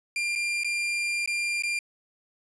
40% pulse tone with dropouts, 2392 Hz, D7, 31 cents sharp, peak -25 dBFS, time 0.16-1.79 s, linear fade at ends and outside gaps 2 ms, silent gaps 0.353-0.358 / 0.635-0.645 / 1.26-1.275 / 1.623-1.635 s, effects resampled to 22050 Hz

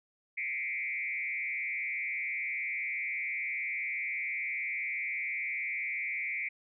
sine tone with frequency modulation, 2217 Hz, C#7, in tune, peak -32 dBFS, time 0.37-6.49 s, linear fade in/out 10 ms, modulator 135 Hz, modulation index 1.4, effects none

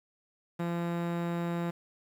sawtooth tone, 171.2 Hz, F3, 34 cents flat, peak -26 dBFS, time 0.59-1.71 s, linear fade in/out 10 ms, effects low-pass 2000 Hz 12 dB/octave + 9-bit

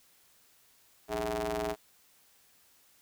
sawtooth ring-modulated tone, 115.9 Hz, A#2, 10 cents flat, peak -24 dBFS, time 1.08-1.76 s, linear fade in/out 50 ms, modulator 532 Hz, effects white hiss -64 dBFS RMS until 3.01 s

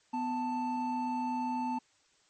triangle tone pair together, 249.1 / 884 Hz, B3 / A5, +15 / +8 cents, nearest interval octave + minor seventh, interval 2193 cents, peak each -32 / -31 dBFS, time 0.13-1.79 s, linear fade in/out 10 ms, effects white hiss -68 dBFS RMS until 2.29 s + MP3 32 kbps

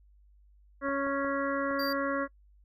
harmonic tone, 277.2 Hz, C#4, in tune, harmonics 1 / 2 / 4 / 5 / 6 / 7, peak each -33 / -32 / -35 / -37 / -38 / -42 dBFS, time 0.81-2.28 s, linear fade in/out 50 ms
clicks, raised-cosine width 1 ms, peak -31 dBFS, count 4, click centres 0.886 / 1.068 / 1.247 / 1.71 s
square tone, 4699 Hz, D8, in tune, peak -36 dBFS, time 1.79-1.93 s, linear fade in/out 5 ms
effects noise-tail reverb RT60 0.1 s tail -24 dB re dry + added 50 Hz sine -57 dBFS peak until 2.64 s

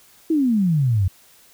sine exponential sweep, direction down, 333.5 to 89.1 Hz, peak -15 dBFS, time 0.3-1.08 s, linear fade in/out 5 ms, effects white hiss -52 dBFS RMS until 1.53 s

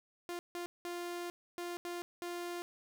sawtooth tone bursts at uneven times, 349.2 Hz, F4, in tune, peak -35 dBFS, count 6, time 0.29-0.39 / 0.55-0.66 / 0.85-1.3 / 1.58-1.77 / 1.85-2.02 / 2.22-2.62 s, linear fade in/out 0 ms, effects none

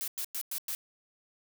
blue noise bursts, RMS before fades -35 dBFS, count 5, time 0.01-0.75 s, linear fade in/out 0 ms, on 68 ms, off 100 ms, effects none

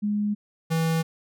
sine / square tone pair in turn, 207.7 / 162.96 Hz, G#3 / E3, 0 / -20 cents, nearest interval major third, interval 420 cents, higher first, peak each -22 dBFS, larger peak neither, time 0.02-0.35 / 0.7-1.03 s, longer neither, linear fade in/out 20 ms, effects none

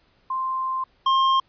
sine / square tone pair in turn, 1046.5 / 1063.6 Hz, C6 / C6, 0 / +28 cents, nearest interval unison, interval 28 cents, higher second, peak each -23 / -17 dBFS, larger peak second, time 0.3-0.84 / 1.06-1.4 s, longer first, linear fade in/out 5 ms, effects pink hiss -62 dBFS RMS until 1.48 s + resampled to 11025 Hz

